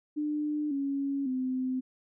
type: tone with pitch steps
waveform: sine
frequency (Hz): 299.2 / 277.6 / 257.5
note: D4 / C#4 / C4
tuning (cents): +32 / +3 / -28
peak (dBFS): -28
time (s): 0.16-1.81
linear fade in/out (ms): 20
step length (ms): 550
effects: none